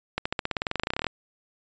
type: accelerating click train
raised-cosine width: 0.3 ms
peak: -10 dBFS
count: 21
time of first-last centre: 0.18-1.067 s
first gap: 75 ms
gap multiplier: 0.94
effects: resampled to 16000 Hz